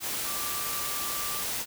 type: tone in noise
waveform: sine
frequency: 1174.7 Hz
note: D6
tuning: in tune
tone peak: -38 dBFS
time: 0.24-1.45 s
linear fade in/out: 50 ms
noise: white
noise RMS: -32 dBFS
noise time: 0-1.66 s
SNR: -9 dB
effects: none